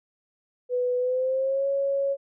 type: tone with pitch glide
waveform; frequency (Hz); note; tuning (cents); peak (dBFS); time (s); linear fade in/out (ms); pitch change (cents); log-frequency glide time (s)
sine; 495.8 to 553.3; B4 to C#5; +7 to -3; -22; 0.69-2.17; 50; +190; 0.98-1.67
effects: none